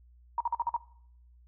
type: tone bursts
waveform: sine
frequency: 945 Hz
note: A#5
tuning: 23 cents sharp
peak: -25 dBFS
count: 6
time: 0.38-0.765 s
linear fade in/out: 2 ms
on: 25 ms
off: 47 ms
effects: noise-tail reverb RT60 0.7 s tail -21 dB re dry + added 60 Hz sine -55 dBFS peak until 1.47 s